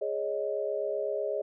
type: chord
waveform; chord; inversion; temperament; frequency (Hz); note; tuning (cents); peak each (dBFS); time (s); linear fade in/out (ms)
sine; Ab suspended fourth; none; equal; 415.3 / 554.4 / 622.3; Ab4 / Db5 / Eb5; 0 / 0 / 0; -33; 0.01-1.42; 10
effects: none